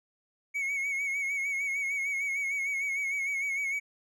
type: tone with vibrato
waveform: triangle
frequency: 2217 Hz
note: C#7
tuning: in tune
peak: -27 dBFS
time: 0.54-3.8 s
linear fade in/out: 20 ms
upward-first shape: sine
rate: 6.6 Hz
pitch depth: 53 cents each way
effects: none